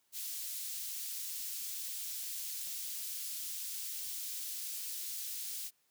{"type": "high-pass noise", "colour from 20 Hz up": "white", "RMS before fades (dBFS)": -41, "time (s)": [0.12, 5.71], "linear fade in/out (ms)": 50, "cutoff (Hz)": 3900, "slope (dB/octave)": 12, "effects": ["white hiss -75 dBFS RMS until 5.9 s", "high-pass 80 Hz 12 dB/octave"]}